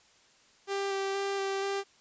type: tone with vibrato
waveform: sawtooth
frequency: 393.1 Hz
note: G4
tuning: 5 cents sharp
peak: -26 dBFS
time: 0.67-1.84 s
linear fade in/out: 50 ms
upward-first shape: square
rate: 2.1 Hz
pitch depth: 11 cents each way
effects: white hiss -62 dBFS RMS until 2 s + resampled to 16000 Hz